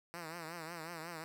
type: tone with vibrato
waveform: 5% pulse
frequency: 165.7 Hz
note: E3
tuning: 9 cents sharp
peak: -32 dBFS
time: 0.14-1.24 s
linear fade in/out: 0 ms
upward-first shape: triangle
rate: 5.5 Hz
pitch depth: 120 cents each way
effects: none